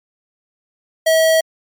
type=tone; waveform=square; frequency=644 Hz; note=E5; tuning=41 cents flat; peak=-11 dBFS; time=1.06-1.41 s; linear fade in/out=10 ms; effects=MP3 96 kbps